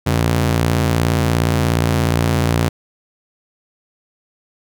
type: ring-modulated tone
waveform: sawtooth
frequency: 116.6 Hz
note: A#2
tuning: 1 cent sharp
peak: -7 dBFS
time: 0.06-2.69 s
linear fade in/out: 10 ms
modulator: 28.5 Hz
effects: none